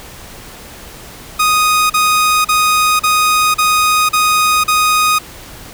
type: tone bursts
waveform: sawtooth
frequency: 1244.5 Hz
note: D#6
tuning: in tune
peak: -6 dBFS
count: 7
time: 1.39-5.188 s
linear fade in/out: 10 ms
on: 510 ms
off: 38 ms
effects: pink hiss -34 dBFS RMS until 5.73 s